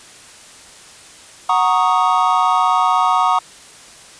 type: chord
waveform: triangle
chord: D# minor seventh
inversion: first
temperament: equal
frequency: 740 / 932.3 / 1108.7 / 1244.5 Hz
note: F#5 / A#5 / C#6 / D#6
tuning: 0 / 0 / 0 / 0 cents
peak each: -16 dBFS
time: 1.49-3.39 s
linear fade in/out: 5 ms
effects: white hiss -41 dBFS RMS until 4.19 s + resampled to 22050 Hz